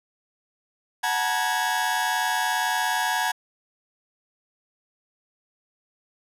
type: tone cluster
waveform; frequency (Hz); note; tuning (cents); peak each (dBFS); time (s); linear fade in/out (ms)
40% pulse; 741 / 878 / 958 / 1654; F#5 / A5 / A#5 / G#6; +2 / -4 / +47 / -8; -28 / -27 / -28 / -26; 1.03-3.32; 10
effects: resampled to 32000 Hz